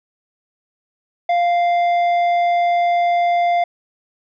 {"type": "tone with tanh clipping", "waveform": "triangle", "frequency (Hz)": 697, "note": "F5", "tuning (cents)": -4, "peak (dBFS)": -15, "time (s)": [1.29, 3.64], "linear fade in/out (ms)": 5, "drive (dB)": 12, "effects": []}